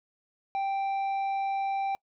sine tone with tanh clipping, 784 Hz, G5, in tune, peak -28 dBFS, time 0.55-1.95 s, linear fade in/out 0 ms, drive 6 dB, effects noise-tail reverb RT60 0.1 s tail -26 dB re dry

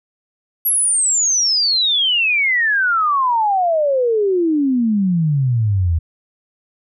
sine exponential sweep, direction down, 11710 to 78.9 Hz, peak -13 dBFS, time 0.65-5.99 s, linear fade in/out 10 ms, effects none

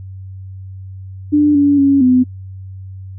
sine tone with pitch steps, 295.8 / 285.7 / 277.7 / 253.1 Hz, D4 / D4 / C#4 / B3, +13 / -48 / +3 / +43 cents, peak -7 dBFS, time 1.32-2.24 s, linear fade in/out 20 ms, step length 230 ms, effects noise-tail reverb RT60 0.1 s tail -21 dB re dry + added 95 Hz sine -28 dBFS peak until 3.18 s

